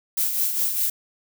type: noise with tremolo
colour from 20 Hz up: violet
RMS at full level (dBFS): -21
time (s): 0.17-0.9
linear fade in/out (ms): 5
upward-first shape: triangle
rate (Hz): 4.9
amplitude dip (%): 55
effects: none